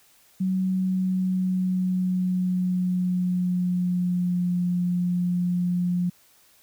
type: tone with pitch glide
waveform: sine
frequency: 187.3 to 177.61 Hz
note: F#3 to F3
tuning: +21 to +29 cents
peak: -21 dBFS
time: 0.4-6.1 s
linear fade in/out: 10 ms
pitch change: -92 cents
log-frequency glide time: 0.58-4.56 s
effects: white hiss -58 dBFS RMS until 6.62 s